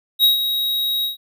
square tone with ADSR envelope, 3808 Hz, A#7, 36 cents sharp, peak -10 dBFS, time 0.19-1.17 s, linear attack 49 ms, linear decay 130 ms, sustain -9 dB, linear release 130 ms, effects none

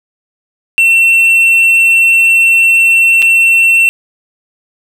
triangle tone with dropouts, 2703 Hz, E7, 43 cents sharp, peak -3 dBFS, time 0.78-3.89 s, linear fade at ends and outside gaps 0 ms, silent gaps 3.22-3.225 s, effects none

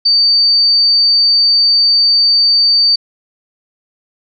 sine tone, 4600 Hz, D8, 37 cents flat, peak -7 dBFS, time 0.05-2.96 s, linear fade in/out 10 ms, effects none

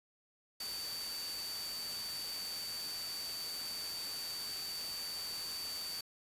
sine tone in noise, 4583 Hz, D8, 43 cents flat, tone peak -40 dBFS, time 0.6-6.01 s, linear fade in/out 5 ms, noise white, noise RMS -45 dBFS, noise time 0.6-6.01 s, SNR +2 dB, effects resampled to 32000 Hz

